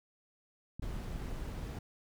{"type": "clicks", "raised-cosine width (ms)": 5, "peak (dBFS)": -30, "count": 5, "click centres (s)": [0.796, 0.843, 0.965, 1.159, 1.258]}
{"type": "noise", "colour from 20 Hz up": "brown", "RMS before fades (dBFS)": -40, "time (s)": [0.82, 1.79], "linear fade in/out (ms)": 5}
{"effects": []}